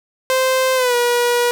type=tone with pitch glide; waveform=sawtooth; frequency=520 to 482.4 Hz; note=C5 to B4; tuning=-11 to -41 cents; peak=-10 dBFS; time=0.3-1.51 s; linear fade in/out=0 ms; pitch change=-130 cents; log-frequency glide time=0.75-0.95 s; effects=none